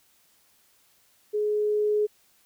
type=tone with level ramp; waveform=sine; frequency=420.7 Hz; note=G#4; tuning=22 cents sharp; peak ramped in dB=-23 to -20 dBFS; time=1.33-2.07 s; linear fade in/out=20 ms; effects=white hiss -63 dBFS RMS until 2.45 s